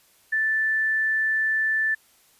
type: tone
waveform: sine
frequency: 1760 Hz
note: A6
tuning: in tune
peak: -20 dBFS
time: 0.32-1.95 s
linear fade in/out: 10 ms
effects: white hiss -59 dBFS RMS until 2.39 s + resampled to 32000 Hz